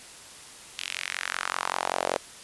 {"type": "tone with high-pass filter sweep", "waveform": "sawtooth", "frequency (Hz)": 45.25, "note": "F#1", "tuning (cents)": -38, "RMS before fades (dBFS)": -31, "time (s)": [0.78, 2.17], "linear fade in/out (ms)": 0, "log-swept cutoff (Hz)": [3000, 540], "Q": 2.3, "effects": ["white hiss -46 dBFS RMS until 2.43 s", "resampled to 24000 Hz"]}